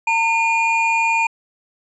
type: tone pair together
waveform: triangle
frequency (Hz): 908.7 / 2426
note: A#5 / D#7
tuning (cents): -44 / -44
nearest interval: octave + perfect fourth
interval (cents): 1700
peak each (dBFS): -16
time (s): 0.07-1.27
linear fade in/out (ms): 5
effects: resampled to 22050 Hz